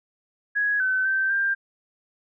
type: tone with pitch steps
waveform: sine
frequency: 1665 / 1522 / 1554 / 1590 Hz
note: G#6 / F#6 / G6 / G6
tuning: +4 / +48 / -16 / +24 cents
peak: -20 dBFS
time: 0.55-1.55 s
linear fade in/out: 20 ms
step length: 250 ms
effects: none